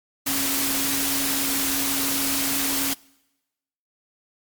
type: tone in noise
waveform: sine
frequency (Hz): 274.8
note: C#4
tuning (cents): -15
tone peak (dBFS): -29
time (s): 0.26-2.94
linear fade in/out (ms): 10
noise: white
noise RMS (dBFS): -24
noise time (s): 0.26-2.94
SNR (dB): -8
effects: noise-tail reverb RT60 1.0 s tail -25 dB re dry + MP3 96 kbps